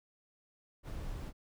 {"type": "noise", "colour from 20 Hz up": "brown", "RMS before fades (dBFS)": -41, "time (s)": [0.83, 1.33], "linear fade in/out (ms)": 50, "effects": []}